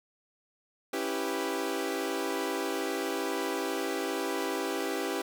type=chord; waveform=sawtooth; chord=C# half-diminished seventh; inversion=none; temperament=equal; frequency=277.2 / 329.6 / 392 / 493.9 Hz; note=C#4 / E4 / G4 / B4; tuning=0 / 0 / 0 / 0 cents; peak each=-33 / -32 / -30 / -33 dBFS; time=0.93-5.22 s; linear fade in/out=5 ms; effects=none